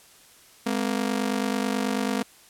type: ring-modulated tone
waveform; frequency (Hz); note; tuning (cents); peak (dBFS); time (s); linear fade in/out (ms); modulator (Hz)
sawtooth; 233.1; A#3; 0; -17; 0.66-2.23; 5; 24.6
effects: white hiss -53 dBFS RMS until 2.49 s + low-pass 12000 Hz 12 dB/octave